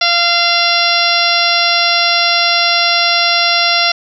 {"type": "harmonic tone", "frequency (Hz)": 690, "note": "F5", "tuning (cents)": -21, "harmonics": [1, 2, 3, 4, 5, 6, 7, 8], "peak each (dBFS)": [-18, -18, -18, -18, -18, -18, -18, -18], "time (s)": [0.01, 3.92], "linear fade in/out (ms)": 5, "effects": []}